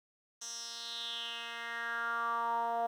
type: tone with band-pass filter sweep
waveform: 10% pulse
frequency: 233.1 Hz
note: A#3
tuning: in tune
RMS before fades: -37 dBFS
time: 0.41-2.87 s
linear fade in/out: 10 ms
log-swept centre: 6400 to 700 Hz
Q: 4.8
effects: 11-bit